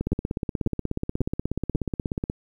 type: two click trains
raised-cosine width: 3 ms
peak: -13 / -12 dBFS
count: 39 / 4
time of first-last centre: 0.01-2.299 / 0.12-1.75 s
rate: 16.6 / 1.84 Hz
effects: 9-bit